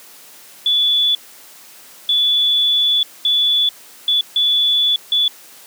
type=tone bursts at uneven times; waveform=sine; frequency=3447 Hz; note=A7; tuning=36 cents flat; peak=-12 dBFS; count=6; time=0.66-1.15 / 2.09-3.03 / 3.25-3.69 / 4.08-4.21 / 4.36-4.96 / 5.12-5.28 s; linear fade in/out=2 ms; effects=white hiss -42 dBFS RMS until 5.66 s + high-pass 200 Hz 12 dB/octave